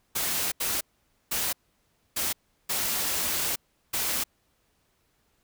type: noise bursts at uneven times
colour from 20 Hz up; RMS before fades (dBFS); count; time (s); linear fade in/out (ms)
white; -28; 6; 0.15-0.52 / 0.6-0.81 / 1.31-1.53 / 2.16-2.33 / 2.69-3.56 / 3.93-4.24; 10
effects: pink hiss -70 dBFS RMS until 5.43 s